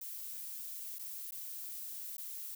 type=noise with dropouts; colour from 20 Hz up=violet; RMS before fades=-44 dBFS; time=0.01-2.55 s; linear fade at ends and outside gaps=5 ms; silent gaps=0.986-0.992 / 1.31-1.321 / 2.169-2.18 s; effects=none